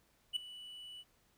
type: tone with ADSR envelope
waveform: triangle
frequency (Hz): 2960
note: F#7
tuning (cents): 0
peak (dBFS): -28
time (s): 0.33-1.04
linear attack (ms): 33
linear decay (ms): 4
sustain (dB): -18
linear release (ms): 39
effects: pink hiss -72 dBFS RMS until 1.37 s